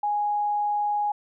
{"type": "tone", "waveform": "sine", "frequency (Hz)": 829, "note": "G#5", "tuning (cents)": -3, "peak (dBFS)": -22, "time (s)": [0.03, 1.12], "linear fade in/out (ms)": 5, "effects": []}